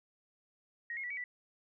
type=tone with pitch steps; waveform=sine; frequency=1882 / 2155 / 1954 / 2267 / 1969 Hz; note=A#6 / C#7 / B6 / C#7 / B6; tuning=+16 / -49 / -19 / +38 / -6 cents; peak=-37 dBFS; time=0.9-1.24 s; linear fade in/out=2 ms; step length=68 ms; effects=none